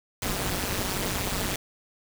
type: noise with amplitude modulation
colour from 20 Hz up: pink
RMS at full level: -25 dBFS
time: 0.22-1.56 s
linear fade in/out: 2 ms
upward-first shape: sine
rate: 194 Hz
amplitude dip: 95%
effects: none